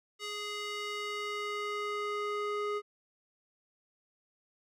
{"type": "tone with band-pass filter sweep", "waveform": "square", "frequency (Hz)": 415.3, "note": "G#4", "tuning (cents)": 0, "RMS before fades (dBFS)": -36, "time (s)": [0.19, 2.82], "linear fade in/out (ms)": 50, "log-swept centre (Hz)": [3600, 940], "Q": 0.91, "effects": []}